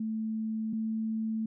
sine tone pair in turn, 220 / 221 Hz, A3 / A3, 0 / +8 cents, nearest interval unison, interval 8 cents, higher second, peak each -30 / -29 dBFS, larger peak second, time 0-0.73 / 0.73-1.46 s, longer neither, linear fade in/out 5 ms, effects none

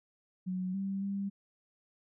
sine tone with pitch steps, 184.4 / 195 / 198.1 Hz, F#3 / G3 / G3, -6 / -9 / +18 cents, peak -32 dBFS, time 0.46-1.3 s, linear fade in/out 20 ms, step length 280 ms, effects none

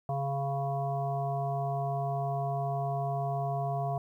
harmonic tone with a mistuned harmonic, 138.6 Hz, C#3, in tune, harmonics 1 / 3 / 5 / 7 / 8, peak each -32 / -41 / -32 / -43 / -45 dBFS, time 0.09-3.98 s, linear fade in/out 2 ms, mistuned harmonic 7, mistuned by +22 cents, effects 11-bit

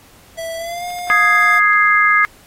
square tone with pitch glide, 659 to 710.4 Hz, E5 to F5, -1 to +29 cents, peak -24 dBFS, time 0.37-1.6 s, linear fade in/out 20 ms, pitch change +130 cents, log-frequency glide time 0.57-0.85 s
clicks, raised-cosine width 0.2 ms, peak -22 dBFS, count 5, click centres 0.904 / 0.987 / 1.425 / 1.542 / 1.733 s
sine chord, Ab major, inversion second, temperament equal, 1244.5 / 1661.2 / 2093 Hz, Eb6 / Ab6 / C7, 0 / 0 / 0 cents, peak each -14 dBFS, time 1.1-2.25 s, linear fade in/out 0 ms
effects pink hiss -47 dBFS RMS until 2.46 s + AAC 48 kbps

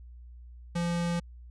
square tone, 171.9 Hz, F3, 27 cents flat, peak -28 dBFS, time 0.75-1.2 s, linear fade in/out 10 ms, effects added 60 Hz sine -45 dBFS peak until 1.5 s + resampled to 22050 Hz

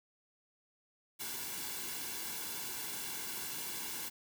white noise with comb filter, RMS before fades -41 dBFS, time 1.19-4.1 s, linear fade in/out 20 ms, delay 1.6 ms, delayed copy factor -0.65, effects none

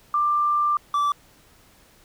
sine / triangle tone pair in turn, 1185 / 1162.6 Hz, D6 / D6, +15 / -18 cents, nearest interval unison, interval 33 cents, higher first, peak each -18 / -17 dBFS, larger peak second, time 0.14-0.77 / 0.94-1.12 s, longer first, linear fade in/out 2 ms, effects pink hiss -55 dBFS RMS until 2.04 s

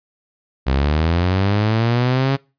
sawtooth linear sweep, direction up, 63.8 to 138.59 Hz, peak -11 dBFS, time 0.66-2.37 s, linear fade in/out 20 ms, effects noise-tail reverb RT60 0.3 s tail -24 dB re dry + resampled to 11025 Hz

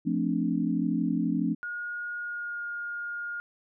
sine chord, D minor seventh, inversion first, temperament equal, 174.61 / 220 / 261.6 / 293.7 Hz, F3 / A3 / C4 / D4, 0 / 0 / 0 / 0 cents, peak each -30 dBFS, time 0.05-1.55 s, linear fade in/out 20 ms
sine tone with pitch glide, 1436 to 1421.1 Hz, F6 to F6, +48 to +30 cents, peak -32 dBFS, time 1.63-3.4 s, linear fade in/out 0 ms, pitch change -18 cents, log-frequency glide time 2.19-2.64 s
effects none

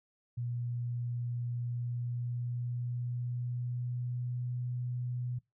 sine tone with pitch glide, 120.6 to 123.35 Hz, B2 to B2, -41 to -2 cents, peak -33 dBFS, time 0.37-5.39 s, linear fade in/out 10 ms, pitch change +39 cents, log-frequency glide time 1.61-4.57 s, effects noise-tail reverb RT60 0.2 s tail -22 dB re dry

